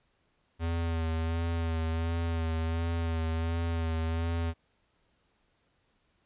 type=tone with vibrato; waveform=square; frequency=82.41 Hz; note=E2; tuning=in tune; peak=-29 dBFS; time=0.59-4.54 s; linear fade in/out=50 ms; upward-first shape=sine; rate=1.4 Hz; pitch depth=31 cents each way; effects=pink hiss -72 dBFS RMS until 6.25 s + resampled to 8000 Hz

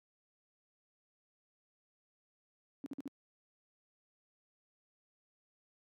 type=tone bursts; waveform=sine; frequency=277.2 Hz; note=C#4; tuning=in tune; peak=-38 dBFS; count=4; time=2.84-3.077 s; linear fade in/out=0 ms; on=21 ms; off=51 ms; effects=high-pass 150 Hz 12 dB/octave

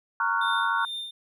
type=chord; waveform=sine; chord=Gb major seventh; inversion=first; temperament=just; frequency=925 / 1110 / 1387.5 / 1480 Hz; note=Bb5 / Db6 / F6 / Gb6; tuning=-14 / +2 / -12 / 0 cents; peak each=-28 dBFS; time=0.2-0.85 s; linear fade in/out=2 ms
type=tone with tremolo; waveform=triangle; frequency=3610 Hz; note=A7; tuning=44 cents sharp; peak=-29 dBFS; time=0.41-1.11 s; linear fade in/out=5 ms; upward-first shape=sine; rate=2.3 Hz; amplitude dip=80%
effects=none

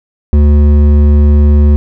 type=tone with hard clipping; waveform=sine; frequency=73.42 Hz; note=D2; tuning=in tune; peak=-5 dBFS; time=0.33-1.76 s; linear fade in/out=0 ms; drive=10 dB; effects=none

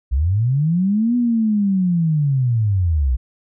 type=linear two-way sweep; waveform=sine; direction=up then down; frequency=58 to 246.1 to 58 Hz; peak=-14 dBFS; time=0.11-3.17 s; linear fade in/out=20 ms; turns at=1.16 s; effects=none

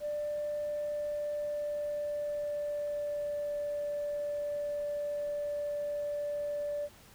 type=tone with pitch glide; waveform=sine; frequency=592 to 584.2 Hz; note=D5 to D5; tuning=+14 to -9 cents; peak=-31 dBFS; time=0-6.89 s; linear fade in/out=50 ms; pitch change=-23 cents; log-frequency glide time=0.49-3.67 s; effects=tanh soft clip ceiling -28 dBFS + pink hiss -57 dBFS RMS until 7.14 s

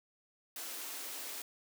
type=high-pass noise; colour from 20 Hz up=white; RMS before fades=-43 dBFS; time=0.56-1.42 s; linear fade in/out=2 ms; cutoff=240 Hz; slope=96 dB/octave; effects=none

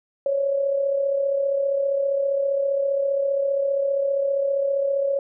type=tone with amplitude modulation; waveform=sine; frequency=554.4 Hz; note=C#5; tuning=in tune; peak=-17 dBFS; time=0.26-5.19 s; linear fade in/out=2 ms; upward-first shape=sine; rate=35.1 Hz; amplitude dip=50%; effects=none

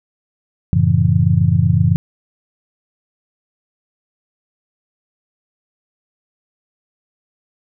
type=chord; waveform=sine; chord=F# minor seventh; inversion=none; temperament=just; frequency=92.5 / 111 / 138.75 / 166.5 Hz; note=F#2 / A2 / C#3 / E3; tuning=0 / +16 / +2 / +18 cents; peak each=-16 dBFS; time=0.73-1.96 s; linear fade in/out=0 ms; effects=none

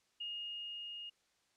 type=tone with level ramp; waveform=sine; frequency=2850 Hz; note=F7; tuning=34 cents sharp; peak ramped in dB=-39 to -44 dBFS; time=0.2-1.1 s; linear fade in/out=10 ms; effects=white hiss -75 dBFS RMS until 1.56 s + low-pass 7000 Hz 12 dB/octave

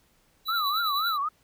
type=tone with tremolo; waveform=square; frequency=3951 Hz; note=B7; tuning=in tune; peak=-27 dBFS; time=0.45-1.18 s; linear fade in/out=50 ms; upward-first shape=triangle; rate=10 Hz; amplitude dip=55%
type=tone with vibrato; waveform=sine; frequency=1247 Hz; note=D#6; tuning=3 cents sharp; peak=-25 dBFS; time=0.48-1.29 s; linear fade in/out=10 ms; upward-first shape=triangle; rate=3.8 Hz; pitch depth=230 cents each way
effects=pink hiss -65 dBFS RMS until 1.43 s

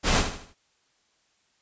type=noise with echo; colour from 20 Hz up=pink; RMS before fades=-21 dBFS; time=0.03-0.24 s; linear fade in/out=50 ms; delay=77 ms; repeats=4; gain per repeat=-8 dB; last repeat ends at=0.548 s; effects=white hiss -68 dBFS RMS until 1.61 s + resampled to 16000 Hz

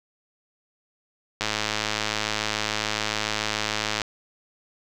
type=click train; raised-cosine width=0.2 ms; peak=-7 dBFS; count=280; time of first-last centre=1.41-4.017 s; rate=107 Hz; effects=none

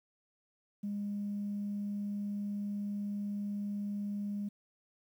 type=tone; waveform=sine; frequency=204 Hz; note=G#3; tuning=31 cents flat; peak=-33 dBFS; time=0.83-4.49 s; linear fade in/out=10 ms; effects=tanh soft clip ceiling -30 dBFS + 11-bit

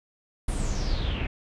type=noise with low-pass filter sweep; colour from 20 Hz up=brown; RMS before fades=-27 dBFS; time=0.48-1.27 s; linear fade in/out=5 ms; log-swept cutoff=10000 to 2400 Hz; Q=7; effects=none

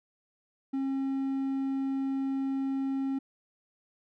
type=tone; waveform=triangle; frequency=270 Hz; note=C#4; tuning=45 cents flat; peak=-26 dBFS; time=0.73-3.19 s; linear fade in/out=10 ms; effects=none

